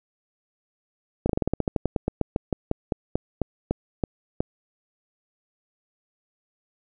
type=slowing click train; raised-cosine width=2 ms; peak=-9 dBFS; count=23; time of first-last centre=1.26-4.405 s; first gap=34 ms; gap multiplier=1.12; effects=none